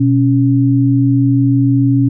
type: tone pair together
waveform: sine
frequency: 123.47 / 277.2 Hz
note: B2 / C#4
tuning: 0 / 0 cents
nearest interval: octave + major second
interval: 1400 cents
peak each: -11 dBFS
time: 0-2.09 s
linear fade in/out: 10 ms
effects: none